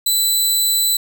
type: tone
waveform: 15% pulse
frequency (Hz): 3994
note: B7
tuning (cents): +19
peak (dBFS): -7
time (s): 0.06-0.97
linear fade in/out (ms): 5
effects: none